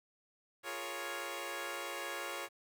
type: chord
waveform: 10% pulse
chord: Bb minor seventh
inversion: second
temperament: equal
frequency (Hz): 349.2 / 415.3 / 466.2 / 554.4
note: F4 / Ab4 / Bb4 / Db5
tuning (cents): 0 / 0 / 0 / 0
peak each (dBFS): -37 / -38 / -40 / -34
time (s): 0.63-2.49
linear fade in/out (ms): 50
effects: 11-bit